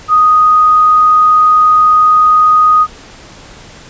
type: tone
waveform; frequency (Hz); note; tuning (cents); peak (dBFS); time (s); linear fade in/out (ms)
sine; 1244.5; D#6; 0; -4; 0.08-2.87; 50
effects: pink hiss -35 dBFS RMS until 3.89 s + resampled to 16000 Hz